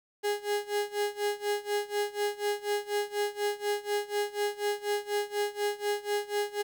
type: tone with tremolo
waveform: 35% pulse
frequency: 412.3 Hz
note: G#4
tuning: 13 cents flat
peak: -24 dBFS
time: 0.23-6.63 s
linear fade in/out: 20 ms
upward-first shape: sine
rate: 4.1 Hz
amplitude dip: 90%
effects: 11-bit